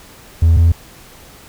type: tone pair in turn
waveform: triangle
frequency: 82.41 / 83.56 Hz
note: E2 / E2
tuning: 0 / +24 cents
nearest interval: unison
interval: 24 cents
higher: second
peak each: -4 dBFS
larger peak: neither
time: 0.42-0.57 / 0.57-0.72 s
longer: neither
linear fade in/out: 5 ms
effects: tanh soft clip ceiling -2 dBFS + pink hiss -41 dBFS RMS until 1.48 s